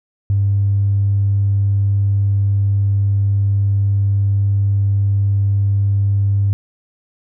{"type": "tone with tanh clipping", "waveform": "triangle", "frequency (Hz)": 99.8, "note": "G2", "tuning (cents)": 32, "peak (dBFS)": -12, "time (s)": [0.3, 6.53], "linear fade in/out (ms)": 0, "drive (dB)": 4, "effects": []}